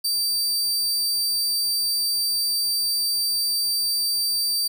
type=tone; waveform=sawtooth; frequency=4651 Hz; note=D8; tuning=18 cents flat; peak=-18 dBFS; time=0.04-4.68 s; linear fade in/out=10 ms; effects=none